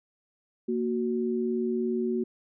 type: tone pair together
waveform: sine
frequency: 232.9 / 370 Hz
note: A#3 / F#4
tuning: -1 / 0 cents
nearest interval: minor sixth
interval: 801 cents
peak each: -28 / -28 dBFS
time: 0.68-2.24 s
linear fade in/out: 10 ms
effects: none